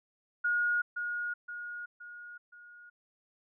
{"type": "tone with echo", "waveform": "sine", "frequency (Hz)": 1438, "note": "F#6", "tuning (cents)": -50, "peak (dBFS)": -26, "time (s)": [0.44, 0.82], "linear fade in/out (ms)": 10, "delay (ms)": 520, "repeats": 4, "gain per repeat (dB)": -6, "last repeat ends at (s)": 2.9, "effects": []}